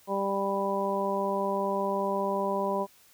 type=harmonic tone; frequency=197.2 Hz; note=G3; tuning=11 cents sharp; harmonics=1 / 2 / 3 / 4 / 5; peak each=-34 / -32 / -31 / -36 / -31 dBFS; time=0.07-2.87 s; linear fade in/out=50 ms; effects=white hiss -59 dBFS RMS until 3.13 s